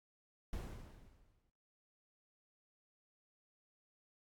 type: noise with exponential decay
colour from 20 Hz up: brown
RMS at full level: -40 dBFS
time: 0.53-1.5 s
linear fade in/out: 1 ms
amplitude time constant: 210 ms
effects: noise-tail reverb RT60 0.8 s tail -23 dB re dry + AAC 64 kbps